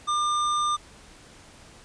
sine tone with hard clipping, 1200 Hz, D6, 37 cents sharp, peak -24 dBFS, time 0.07-0.77 s, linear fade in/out 20 ms, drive 18 dB, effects pink hiss -50 dBFS RMS until 1.84 s + resampled to 22050 Hz

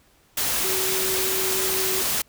sine tone in noise, 378.5 Hz, F#4, 39 cents sharp, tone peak -28 dBFS, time 0.64-2.02 s, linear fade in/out 5 ms, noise white, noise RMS -24 dBFS, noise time 0.37-2.22 s, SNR -7 dB, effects pink hiss -59 dBFS RMS until 2.28 s

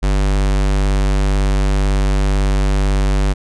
square tone, 49.01 Hz, G1, in tune, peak -13 dBFS, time 0.02-3.34 s, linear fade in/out 20 ms, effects resampled to 22050 Hz

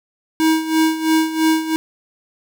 square tone with tremolo, 318.7 Hz, D#4, 42 cents sharp, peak -12 dBFS, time 0.4-1.76 s, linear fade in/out 0 ms, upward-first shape sine, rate 3 Hz, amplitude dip 75%, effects none

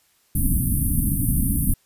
pink band-stop noise, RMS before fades -20 dBFS, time 0.35-1.74 s, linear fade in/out 5 ms, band 290 to 9300 Hz, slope 96 dB/octave, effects white hiss -62 dBFS RMS until 1.85 s + resampled to 32000 Hz

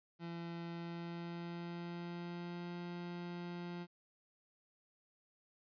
30% pulse tone with pitch glide, 169.5 to 174.57 Hz, E3 to F3, +49 to 0 cents, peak -40 dBFS, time 0.19-3.87 s, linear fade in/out 50 ms, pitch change +51 cents, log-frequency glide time 0.69-2.76 s, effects resampled to 11025 Hz + 13-bit

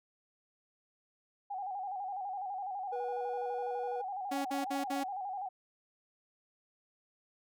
sine tone with vibrato, 777 Hz, G5, 16 cents flat, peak -36 dBFS, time 1.5-5.49 s, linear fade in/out 10 ms, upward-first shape square, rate 12 Hz, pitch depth 72 cents each way
triangle tone, 485.6 Hz, B4, 29 cents flat, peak -35 dBFS, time 2.92-4.02 s, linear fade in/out 10 ms
sawtooth tone bursts, 278.8 Hz, C#4, 10 cents sharp, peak -30 dBFS, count 4, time 4.31-5.038 s, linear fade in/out 10 ms, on 140 ms, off 56 ms
effects none

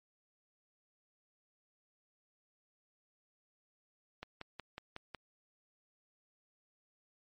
click train, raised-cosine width 0.3 ms, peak -27 dBFS, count 6, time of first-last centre 4.23-5.147 s, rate 5.45 Hz, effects MP3 48 kbps

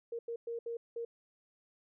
sine tone bursts at uneven times, 466.2 Hz, A#4, in tune, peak -36 dBFS, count 5, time 0.12-0.19 / 0.28-0.36 / 0.47-0.59 / 0.66-0.77 / 0.96-1.05 s, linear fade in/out 5 ms, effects none

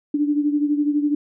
sine beating tone pair, 291.7 / 303.7 Hz, D4 / D#4, -12 / -42 cents, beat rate 12 Hz, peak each -18 / -24 dBFS, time 0.14-1.15 s, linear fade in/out 5 ms, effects none

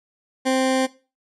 20% pulse tone, 261.6 Hz, C4, in tune, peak -13 dBFS, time 0.45-0.87 s, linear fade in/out 20 ms, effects noise-tail reverb RT60 0.3 s tail -17 dB re dry + resampled to 24000 Hz

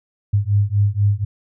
sine beating tone pair, 100 / 104.1 Hz, G2 / G#2, +35 / +5 cents, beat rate 4.1 Hz, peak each -17 / -17 dBFS, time 0.33-1.25 s, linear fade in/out 10 ms, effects none

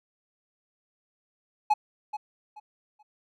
triangle tone with echo, 846 Hz, G#5, 32 cents sharp, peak -16 dBFS, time 1.7-1.74 s, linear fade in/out 10 ms, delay 430 ms, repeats 3, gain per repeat -12 dB, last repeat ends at 3.03 s, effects none

